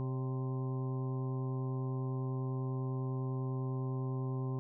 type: harmonic tone with a mistuned harmonic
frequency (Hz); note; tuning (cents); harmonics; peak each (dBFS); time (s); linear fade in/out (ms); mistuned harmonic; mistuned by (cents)
130; C3; -11; 1 / 2 / 3 / 4 / 5 / 6 / 7 / 8; -34 / -43 / -44 / -54 / -58 / -55 / -57 / -51; 0-4.59; 0; 4; +96
effects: none